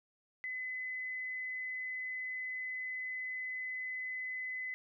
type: tone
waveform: sine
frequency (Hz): 2021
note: B6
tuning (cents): +39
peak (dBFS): -37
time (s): 0.44-4.74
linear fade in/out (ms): 0
effects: none